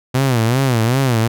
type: tone with vibrato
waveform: sawtooth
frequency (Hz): 123.47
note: B2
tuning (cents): 0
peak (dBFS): -9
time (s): 0.14-1.28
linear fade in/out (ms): 10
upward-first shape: sine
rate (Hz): 2.6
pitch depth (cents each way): 180
effects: none